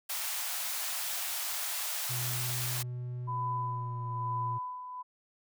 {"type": "high-pass noise", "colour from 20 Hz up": "white", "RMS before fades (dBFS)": -35, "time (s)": [0.09, 2.83], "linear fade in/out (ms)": 10, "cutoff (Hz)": 620, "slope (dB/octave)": 48}
{"type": "tone with pitch glide", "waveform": "triangle", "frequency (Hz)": [123.47, 119.75], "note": ["B2", "A#2"], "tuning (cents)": [0, 47], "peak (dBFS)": -33, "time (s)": [2.09, 4.59], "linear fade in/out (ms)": 20, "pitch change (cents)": -53, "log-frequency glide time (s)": [3.54, 4.12]}
{"type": "tone with tremolo", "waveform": "sine", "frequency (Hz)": 1000, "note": "B5", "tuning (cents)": 21, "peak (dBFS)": -31, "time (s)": [3.27, 5.03], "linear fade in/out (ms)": 20, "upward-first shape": "sine", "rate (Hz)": 1.1, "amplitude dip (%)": 65}
{"effects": []}